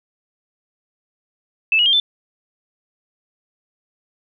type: tone with pitch steps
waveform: sine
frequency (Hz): 2629 / 2900 / 3200 / 3530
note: E7 / F#7 / G7 / A7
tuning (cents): -5 / -35 / +35 / +5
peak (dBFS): -12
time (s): 1.72-2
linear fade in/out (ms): 2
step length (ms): 70
effects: none

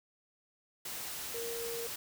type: tone in noise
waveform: sine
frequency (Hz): 466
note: A#4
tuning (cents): -1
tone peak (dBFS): -38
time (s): 1.34-1.87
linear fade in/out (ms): 5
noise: white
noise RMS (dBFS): -41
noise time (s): 0.85-1.96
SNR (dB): 0
effects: none

